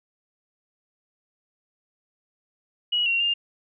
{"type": "tone with pitch steps", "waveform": "sine", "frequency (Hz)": [2911, 2749, 2807], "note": ["F#7", "F7", "F7"], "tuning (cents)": [-29, -28, 8], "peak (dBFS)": -20, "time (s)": [2.92, 3.34], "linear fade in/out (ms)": 10, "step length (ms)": 140, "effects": []}